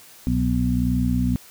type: harmonic tone with a mistuned harmonic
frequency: 61.74 Hz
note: B1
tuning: in tune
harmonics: 1 / 2 / 3 / 4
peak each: -24 / -25 / -25 / -22 dBFS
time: 0.27-1.36 s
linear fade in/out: 0 ms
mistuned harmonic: 1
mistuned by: +99 cents
effects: white hiss -47 dBFS RMS until 1.5 s